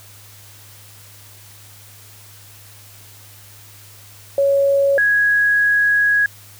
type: tone pair in turn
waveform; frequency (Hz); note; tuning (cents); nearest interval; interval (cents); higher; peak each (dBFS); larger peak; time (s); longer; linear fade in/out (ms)
sine; 556 / 1661.9; C#5 / G#6; +5 / +1; octave + perfect fifth; 1896; second; -12; neither; 4.38-4.98 / 4.98-6.26; second; 2
effects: added 102 Hz sine -45 dBFS peak until 6.59 s + white hiss -44 dBFS RMS until 6.59 s